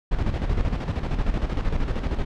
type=noise with tremolo; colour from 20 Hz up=brown; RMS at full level=-22 dBFS; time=0.11-2.25 s; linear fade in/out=10 ms; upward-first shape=square; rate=13 Hz; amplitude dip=55%; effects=low-pass 4000 Hz 12 dB/octave